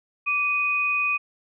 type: tone pair together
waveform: sine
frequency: 1165.5 / 2489 Hz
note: D6 / D#7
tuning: -14 / 0 cents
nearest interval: octave + minor second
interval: 1314 cents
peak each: -29 / -21 dBFS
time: 0.26-1.18 s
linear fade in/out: 20 ms
effects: none